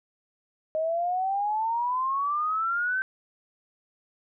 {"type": "exponential sweep", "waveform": "sine", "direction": "up", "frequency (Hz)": [622.3, 1554], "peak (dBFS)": -24, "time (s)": [0.75, 3.02], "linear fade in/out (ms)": 0, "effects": []}